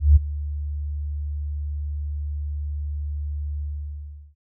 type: tone with ADSR envelope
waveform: sine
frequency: 73.42 Hz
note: D2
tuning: in tune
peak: -7 dBFS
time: 0-4.35 s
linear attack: 160 ms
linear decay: 18 ms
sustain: -18 dB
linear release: 740 ms
effects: none